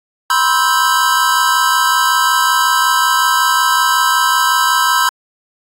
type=chord; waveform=square; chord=C major seventh; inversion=third; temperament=just; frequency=981.1 / 1046.5 / 1308.1 / 1569.8 Hz; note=B5 / C6 / E6 / G6; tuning=-12 / 0 / -14 / +2 cents; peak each=-17 dBFS; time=0.3-5.09 s; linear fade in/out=2 ms; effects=AAC 48 kbps